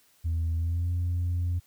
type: tone with pitch glide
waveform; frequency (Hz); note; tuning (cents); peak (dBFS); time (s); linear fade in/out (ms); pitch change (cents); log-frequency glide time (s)
sine; 82.2 to 87.59; E2 to F2; -4 to +6; -23; 0.24-1.6; 20; +110; 0.56-0.9
effects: tanh soft clip ceiling -23 dBFS + white hiss -63 dBFS RMS until 1.66 s